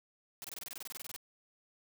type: noise bursts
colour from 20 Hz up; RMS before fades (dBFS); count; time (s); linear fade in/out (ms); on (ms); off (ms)
white; -44; 16; 0.42-1.163; 0; 23; 25
effects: none